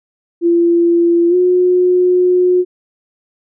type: tone with pitch glide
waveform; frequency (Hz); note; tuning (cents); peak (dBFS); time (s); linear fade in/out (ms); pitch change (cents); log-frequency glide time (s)
sine; 341.6 to 361.7; F4 to F#4; -38 to -39; -8; 0.41-2.65; 50; +99; 1.29-1.35
effects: none